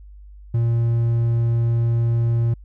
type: tone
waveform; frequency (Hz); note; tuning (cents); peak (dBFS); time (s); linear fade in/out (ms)
triangle; 116.54; A#2; 0; -14; 0.54-2.54; 5
effects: added 50 Hz sine -39 dBFS peak until 2.64 s